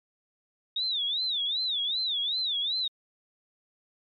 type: tone with vibrato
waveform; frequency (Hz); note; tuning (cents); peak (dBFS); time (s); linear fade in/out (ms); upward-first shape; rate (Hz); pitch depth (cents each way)
sine; 3678; A#7; -24; -26; 0.76-2.88; 5; sine; 2.6; 190
effects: MP3 96 kbps